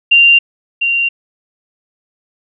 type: tone pair in turn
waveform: sine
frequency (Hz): 2778 / 2767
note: F7 / F7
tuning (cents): -10 / -17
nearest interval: unison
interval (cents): 7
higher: first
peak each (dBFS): -4 / -11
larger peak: first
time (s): 0.11-0.39 / 0.81-1.09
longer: neither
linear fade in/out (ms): 10
effects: none